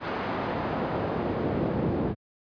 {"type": "noise with band-pass filter sweep", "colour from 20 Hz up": "brown", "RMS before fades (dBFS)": -28, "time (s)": [0, 2.15], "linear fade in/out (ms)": 50, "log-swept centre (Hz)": [1200, 310], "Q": 0.71, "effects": ["high-pass 80 Hz 12 dB/octave", "resampled to 11025 Hz"]}